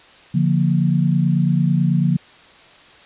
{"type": "chord", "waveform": "sine", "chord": "Bb major", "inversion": "first", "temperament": "just", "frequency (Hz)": [145.68, 174.81, 233.1], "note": ["D3", "F3", "Bb3"], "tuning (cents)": [-14, 2, 0], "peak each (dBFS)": [-17, -17, -23], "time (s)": [0.34, 2.17], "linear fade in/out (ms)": 10, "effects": ["white hiss -46 dBFS RMS until 3.05 s", "resampled to 8000 Hz"]}